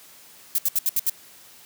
violet noise bursts, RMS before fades -21 dBFS, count 6, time 0.55-1.098 s, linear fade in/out 2 ms, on 33 ms, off 70 ms, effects white hiss -49 dBFS RMS until 1.65 s + high-pass 100 Hz 12 dB/octave

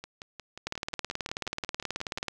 two click trains, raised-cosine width 0.2 ms, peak -14 / -23 dBFS, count 31 / 13, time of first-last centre 0.67-2.283 / 0.04-2.183 s, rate 18.6 / 5.6 Hz, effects none

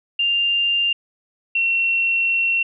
sine tone pair in turn, 2794 / 2722 Hz, F7 / F7, 0 / -45 cents, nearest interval unison, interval 45 cents, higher first, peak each -16 dBFS, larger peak neither, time 0.19-0.93 / 1.55-2.63 s, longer second, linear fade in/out 5 ms, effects none

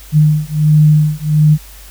sine beating tone pair, 151.5 / 152.9 Hz, D#3 / D#3, -46 / -30 cents, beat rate 1.4 Hz, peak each -10 dBFS, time 0.12-1.58 s, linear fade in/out 50 ms, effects added 50 Hz sine -35 dBFS peak until 1.9 s + white hiss -39 dBFS RMS until 1.9 s

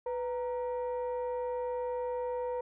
sine tone pair together, 495.9 / 932.3 Hz, B4 / A#5, +7 / 0 cents, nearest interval major seventh, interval 1093 cents, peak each -31 / -37 dBFS, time 0.06-2.61 s, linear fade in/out 5 ms, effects tanh soft clip ceiling -28 dBFS

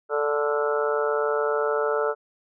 harmonic tone with a mistuned harmonic, 146.83 Hz, D3, in tune, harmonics 3 / 4 / 5 / 6 / 7 / 8 / 9 / 10, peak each -24 / -27 / -37 / -34 / -38 / -39 / -29 / -34 dBFS, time 0.09-2.15 s, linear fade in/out 50 ms, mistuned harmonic 10, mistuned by -36 cents, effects none

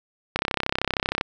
click train, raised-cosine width 0.3 ms, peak -6 dBFS, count 29, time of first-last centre 0.36-1.211 s, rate 32.9 Hz, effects none

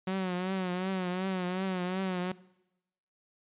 sawtooth tone with vibrato, 185 Hz, F#3, in tune, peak -26 dBFS, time 0.07-2.32 s, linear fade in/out 5 ms, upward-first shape triangle, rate 2.7 Hz, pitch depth 75 cents each way, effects noise-tail reverb RT60 0.9 s tail -21 dB re dry + resampled to 8000 Hz

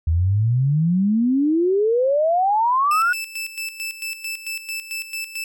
sine exponential sweep, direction up, 77.78 to 1480 Hz, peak -15 dBFS, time 0.07-3.13 s, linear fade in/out 5 ms
sawtooth tone with tremolo, 2637 Hz, E7, in tune, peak -22 dBFS, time 2.91-5.44 s, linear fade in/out 2 ms, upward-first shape square, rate 4.5 Hz, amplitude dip 70%
effects none

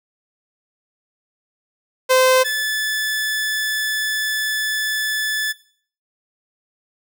sawtooth tone pair in turn, 516 / 1735.6 Hz, C5 / A6, -24 / -24 cents, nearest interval octave + major sixth, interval 2100 cents, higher second, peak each -8 / -16 dBFS, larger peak first, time 2.09-2.44 / 2.44-5.53 s, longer second, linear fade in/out 20 ms, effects noise-tail reverb RT60 0.5 s tail -18 dB re dry

